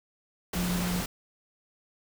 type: tone in noise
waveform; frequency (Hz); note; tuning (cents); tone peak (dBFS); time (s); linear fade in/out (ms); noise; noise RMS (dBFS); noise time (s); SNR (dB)
sine; 178.2; F3; +35; -28; 0.55-1.01; 5; pink; -33; 0.53-1.06; +2
effects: none